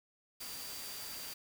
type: tone in noise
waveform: sine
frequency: 4699 Hz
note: D8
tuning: in tune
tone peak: -49 dBFS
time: 0.4-1.34 s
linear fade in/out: 10 ms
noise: white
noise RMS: -45 dBFS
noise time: 0.4-1.34 s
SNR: -7 dB
effects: none